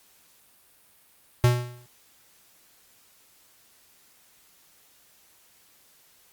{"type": "tone with exponential decay", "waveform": "square", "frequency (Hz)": 122.3, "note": "B2", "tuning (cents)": -16, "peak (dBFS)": -14, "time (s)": [1.44, 1.86], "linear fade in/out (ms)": 0, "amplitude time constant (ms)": 90, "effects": ["white hiss -59 dBFS RMS until 6.32 s", "Opus 48 kbps"]}